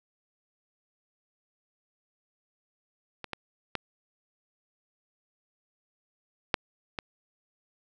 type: clicks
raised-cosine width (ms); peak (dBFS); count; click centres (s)
0.3; -21 / -17 / -13 / -6 / -16; 5; 3.243 / 3.333 / 3.753 / 6.542 / 6.988
effects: none